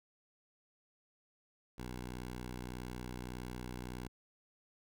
10% pulse tone, 61.7 Hz, B1, 1 cent flat, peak -34 dBFS, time 1.78-4.08 s, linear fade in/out 5 ms, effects none

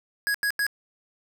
square tone bursts, 1661.2 Hz, G#6, in tune, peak -23 dBFS, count 3, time 0.27-0.666 s, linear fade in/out 0 ms, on 74 ms, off 87 ms, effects 10-bit

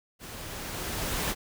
pink noise with level ramp, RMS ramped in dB -43 to -28 dBFS, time 0.19-1.35 s, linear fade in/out 50 ms, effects none

